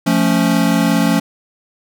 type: chord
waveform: square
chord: F augmented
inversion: none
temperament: equal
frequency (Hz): 174.61 / 220 / 277.2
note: F3 / A3 / C#4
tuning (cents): 0 / 0 / 0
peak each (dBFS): -17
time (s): 0.06-1.2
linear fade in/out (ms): 10
effects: none